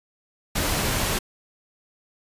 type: noise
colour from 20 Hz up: pink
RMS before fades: -24 dBFS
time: 0.55-1.19 s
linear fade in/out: 10 ms
effects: resampled to 32000 Hz